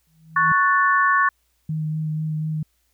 sine tone with exponential growth, 160 Hz, D#3, 49 cents sharp, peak -23 dBFS, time 0.07-0.52 s, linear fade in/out 0 ms, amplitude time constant 97 ms
sine chord, F# minor, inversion second, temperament equal, 1108.7 / 1480 / 1760 Hz, C#6 / F#6 / A6, 0 / 0 / 0 cents, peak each -17 / -22 / -20 dBFS, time 0.36-1.29 s, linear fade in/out 5 ms
sine tone with vibrato, 155.56 Hz, D#3, in tune, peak -22 dBFS, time 1.69-2.63 s, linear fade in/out 5 ms, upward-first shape sine, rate 4.1 Hz, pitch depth 14 cents each way
effects added 60 Hz sine -68 dBFS peak until 2.93 s + white hiss -68 dBFS RMS until 2.93 s

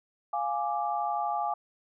sine chord, D diminished, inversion first, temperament equal, 698.5 / 830.6 / 1174.7 Hz, F5 / Ab5 / D6, 0 / 0 / 0 cents, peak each -32 / -30 / -34 dBFS, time 0.33-1.54 s, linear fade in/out 5 ms, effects none

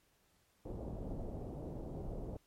pink low-pass noise, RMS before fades -43 dBFS, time 0.65-2.37 s, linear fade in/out 5 ms, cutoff 650 Hz, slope 24 dB/octave, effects pink hiss -73 dBFS RMS until 2.46 s + MP3 64 kbps

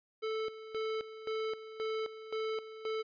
square tone with tremolo, 439 Hz, A4, 4 cents flat, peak -34 dBFS, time 0.22-3.03 s, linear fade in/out 20 ms, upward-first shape square, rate 1.9 Hz, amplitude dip 75%, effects resampled to 11025 Hz

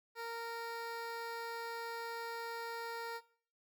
15% pulse tone with notch filter, 463.1 Hz, A#4, 11 cents flat, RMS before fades -43 dBFS, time 0.15-3.21 s, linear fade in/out 50 ms, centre 8700 Hz, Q 1.4, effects noise-tail reverb RT60 0.5 s tail -18 dB re dry

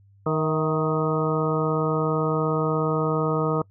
harmonic tone with a mistuned harmonic, 156.2 Hz, D#3, 7 cents sharp, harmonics 1 / 2 / 3 / 4 / 5 / 6 / 7 / 8, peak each -25 / -29 / -25 / -31 / -37 / -34 / -35 / -29 dBFS, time 0.26-3.62 s, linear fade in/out 5 ms, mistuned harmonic 4, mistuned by +47 cents, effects noise-tail reverb RT60 0.1 s tail -25 dB re dry + added 99 Hz sine -52 dBFS peak until 3.7 s

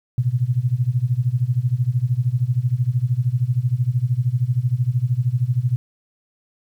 sine tone with tremolo, 123.47 Hz, B2, in tune, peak -13 dBFS, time 0.18-5.76 s, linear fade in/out 0 ms, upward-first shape sine, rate 13 Hz, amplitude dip 90%, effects 9-bit

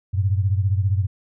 sine beating tone pair, 94.7 / 109.7 Hz, F#2 / A2, +41 / -5 cents, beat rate 15 Hz, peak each -18 / -23 dBFS, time 0.13-1.07 s, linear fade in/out 20 ms, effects none

